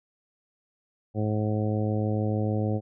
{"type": "harmonic tone", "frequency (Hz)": 106.6, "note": "G#2", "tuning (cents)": 46, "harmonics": [1, 2, 3, 4, 5, 6, 7], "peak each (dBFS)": [-26, -30, -33, -35, -34, -42, -39], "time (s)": [1.14, 2.81], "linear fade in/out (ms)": 50, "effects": []}